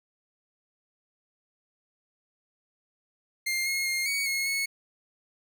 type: tone with pitch steps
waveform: sawtooth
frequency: 2111 / 2157 / 2127 / 2242 / 2167 / 2198 Hz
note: C7 / C#7 / C7 / C#7 / C#7 / C#7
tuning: +15 / -48 / +28 / +19 / -40 / -15 cents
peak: -23 dBFS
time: 3.46-4.66 s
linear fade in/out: 10 ms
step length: 200 ms
effects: none